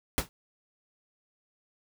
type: noise with exponential decay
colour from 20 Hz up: pink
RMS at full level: -23 dBFS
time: 0.18-0.29 s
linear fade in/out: 0 ms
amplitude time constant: 22 ms
effects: none